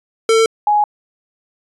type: tone pair in turn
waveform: square / sine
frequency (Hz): 448.5 / 834.8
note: A4 / G#5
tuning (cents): +33 / +9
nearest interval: major seventh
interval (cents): 1076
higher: second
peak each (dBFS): -10 / -10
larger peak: neither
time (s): 0.29-0.46 / 0.67-0.84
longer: neither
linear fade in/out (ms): 2
effects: resampled to 24000 Hz